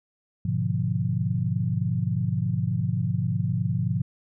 sine chord, G# diminished seventh, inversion none, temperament equal, 103.83 / 123.47 / 146.83 / 174.61 Hz, G#2 / B2 / D3 / F3, 0 / 0 / 0 / 0 cents, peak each -28 / -27 / -30 / -28 dBFS, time 0.45-4.02 s, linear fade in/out 5 ms, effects none

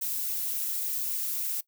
violet noise with flanger, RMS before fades -31 dBFS, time 0.01-1.61 s, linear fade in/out 10 ms, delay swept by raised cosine 0.33 to 6.23 ms, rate 3.5 Hz, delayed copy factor +0.6, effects noise-tail reverb RT60 0.1 s tail -20 dB re dry

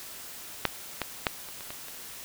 clicks, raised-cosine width 0.3 ms, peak -6 / -12 / -7 / -27 / -25 / -22 / -28 dBFS, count 7, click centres 0.653 / 1.017 / 1.268 / 1.487 / 1.608 / 1.705 / 1.884 s, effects white hiss -43 dBFS RMS until 2.24 s

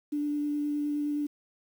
sine tone with vibrato, 293.7 Hz, D4, in tune, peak -27 dBFS, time 0.12-1.27 s, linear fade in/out 10 ms, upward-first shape square, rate 9.6 Hz, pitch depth 8 cents each way, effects 9-bit

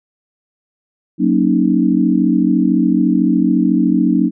sine chord, D# minor seventh, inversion first, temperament equal, 185 / 233.1 / 277.2 / 311.1 Hz, F#3 / A#3 / C#4 / D#4, 0 / 0 / 0 / 0 cents, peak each -16 dBFS, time 1.18-4.31 s, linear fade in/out 50 ms, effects none

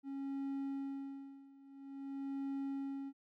triangle tone with tremolo, 274.5 Hz, C#4, 17 cents flat, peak -35 dBFS, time 0.03-3.13 s, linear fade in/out 50 ms, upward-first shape sine, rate 0.49 Hz, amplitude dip 90%, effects none

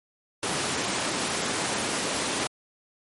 pink high-pass noise, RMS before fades -28 dBFS, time 0.43-2.47 s, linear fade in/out 0 ms, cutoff 200 Hz, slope 12 dB/octave, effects MP3 48 kbps

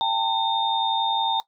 sine tone cluster, 790 / 901 / 3647 Hz, G5 / A5 / A#7, +13 / +41 / -39 cents, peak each -27 / -22 / -25 dBFS, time 0.01-1.4 s, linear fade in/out 0 ms, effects noise-tail reverb RT60 0.1 s tail -17 dB re dry

